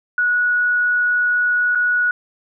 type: tone with dropouts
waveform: sine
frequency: 1463 Hz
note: F#6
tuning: 20 cents flat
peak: -14 dBFS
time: 0.18-2.11 s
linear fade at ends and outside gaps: 2 ms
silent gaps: 1.75-1.755 s
effects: none